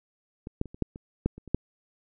clicks, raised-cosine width 3 ms, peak -24 / -14 / -29 / -30 / -12 / -28 / -11 / -30 / -30 / -10 dBFS, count 10, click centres 0.471 / 0.614 / 0.657 / 0.745 / 0.823 / 0.959 / 1.26 / 1.38 / 1.477 / 1.546 s, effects none

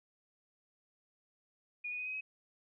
sine tone with pitch steps, 2447 / 2471 / 2496 / 2520 / 2545 Hz, D#7 / D#7 / D#7 / D#7 / D#7, -29 / -13 / +5 / +21 / +39 cents, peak -37 dBFS, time 1.84-2.21 s, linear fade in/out 10 ms, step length 74 ms, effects none

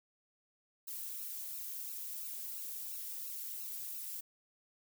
violet noise with flanger, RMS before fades -43 dBFS, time 0.87-4.21 s, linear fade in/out 10 ms, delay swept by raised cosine 0.73 to 2.63 ms, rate 2.9 Hz, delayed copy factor +0.95, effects none

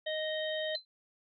harmonic tone, 622.3 Hz, D#5, in tune, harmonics 1 / 3 / 5 / 6, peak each -34 / -40 / -41 / -41 dBFS, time 0.06-0.76 s, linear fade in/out 10 ms
sine tone with exponential decay, 4074 Hz, C8, 47 cents flat, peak -29 dBFS, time 0.75-0.85 s, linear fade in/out 1 ms, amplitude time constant 21 ms
effects none

